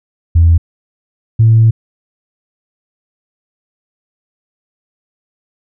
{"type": "tone pair in turn", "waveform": "sine", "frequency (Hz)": [83.4, 112.43], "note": ["E2", "A2"], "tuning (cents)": [21, 38], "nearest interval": "perfect fourth", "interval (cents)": 517, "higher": "second", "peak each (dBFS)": -3, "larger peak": "neither", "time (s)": [[0.35, 0.58], [1.39, 1.71]], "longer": "second", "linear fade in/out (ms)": 10, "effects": ["tanh soft clip ceiling 0 dBFS"]}